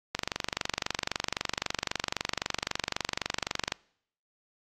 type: click train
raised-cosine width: 0.2 ms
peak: -11 dBFS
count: 86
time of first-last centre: 0.15-3.721 s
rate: 23.8 Hz
effects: noise-tail reverb RT60 0.7 s tail -25 dB re dry + AAC 48 kbps